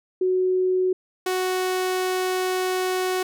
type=tone pair in turn; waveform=sine / sawtooth; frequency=370 / 370 Hz; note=F#4 / F#4; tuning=0 / 0 cents; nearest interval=unison; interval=0 cents; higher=neither; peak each=-18 dBFS; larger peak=neither; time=0.21-0.93 / 1.26-3.23 s; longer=second; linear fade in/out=5 ms; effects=none